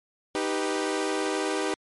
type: chord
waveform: sawtooth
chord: Eb augmented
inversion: none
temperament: equal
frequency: 311.1 / 392 / 493.9 Hz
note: Eb4 / G4 / B4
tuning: 0 / 0 / 0 cents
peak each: -26 / -25 / -28 dBFS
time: 0.35-1.74 s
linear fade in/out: 0 ms
effects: MP3 48 kbps